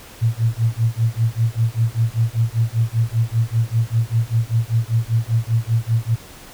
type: tone with tremolo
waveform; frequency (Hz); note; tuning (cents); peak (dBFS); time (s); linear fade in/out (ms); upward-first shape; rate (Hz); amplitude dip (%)
sine; 114.4; A#2; -32; -12; 0.21-6.16; 20; sine; 5.1; 100
effects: pink hiss -41 dBFS RMS until 6.53 s